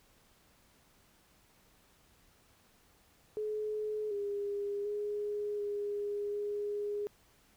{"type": "tone with pitch steps", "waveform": "sine", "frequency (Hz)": [426.5, 405.6, 415, 410.1, 412.6], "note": ["G#4", "G#4", "G#4", "G#4", "G#4"], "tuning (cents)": [46, -41, -1, -22, -11], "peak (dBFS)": -33, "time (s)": [3.37, 7.07], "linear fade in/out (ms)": 0, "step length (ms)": 740, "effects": ["pink hiss -66 dBFS RMS until 7.56 s"]}